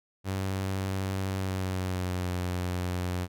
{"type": "tone with pitch glide", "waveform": "sawtooth", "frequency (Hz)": [95.9, 90], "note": ["G2", "F#2"], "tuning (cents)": [-37, -47], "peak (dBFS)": -25, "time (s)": [0.24, 3.28], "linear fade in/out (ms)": 50, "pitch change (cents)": -110, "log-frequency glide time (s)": [1.31, 2.29], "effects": []}